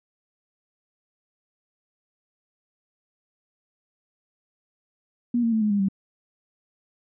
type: tone with pitch steps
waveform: sine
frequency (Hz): 240 / 230.1 / 220.6 / 211.5 / 202.7 / 194.38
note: B3 / A#3 / A3 / G#3 / G#3 / G3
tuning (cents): -49 / -22 / +5 / +32 / -42 / -14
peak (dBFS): -19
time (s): 5.34-5.886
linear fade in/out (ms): 5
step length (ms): 91
effects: none